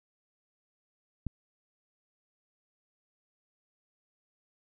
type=click; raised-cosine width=5 ms; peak=-21 dBFS; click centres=1.267 s; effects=none